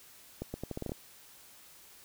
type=accelerating click train; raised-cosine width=2 ms; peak=-23 dBFS; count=9; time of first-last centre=0.42-0.919 s; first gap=120 ms; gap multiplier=0.8; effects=white hiss -56 dBFS RMS until 2.04 s